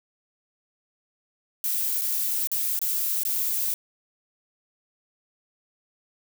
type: noise with dropouts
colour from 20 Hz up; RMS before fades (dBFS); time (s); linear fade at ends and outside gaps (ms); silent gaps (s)
violet; -26; 1.64-3.74; 1; 2.012-2.017 / 2.472-2.516 / 2.791-2.815 / 3.234-3.251
effects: none